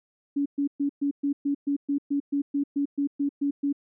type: tone bursts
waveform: sine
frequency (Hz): 283.3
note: C#4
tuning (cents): +38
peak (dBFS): -22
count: 16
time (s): 0.36-3.728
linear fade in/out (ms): 10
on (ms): 98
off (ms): 120
effects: none